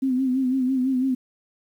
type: tone with vibrato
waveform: sine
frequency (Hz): 259.4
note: C4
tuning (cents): -15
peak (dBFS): -19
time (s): 0.02-1.15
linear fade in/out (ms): 10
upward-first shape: sine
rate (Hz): 6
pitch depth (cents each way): 60
effects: 9-bit